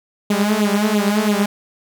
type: tone with flanger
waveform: sawtooth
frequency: 208.3 Hz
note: G#3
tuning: 5 cents sharp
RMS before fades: -17 dBFS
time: 0.3-1.46 s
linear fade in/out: 5 ms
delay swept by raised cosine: 0.27 to 6.17 ms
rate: 3 Hz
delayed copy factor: +1
effects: none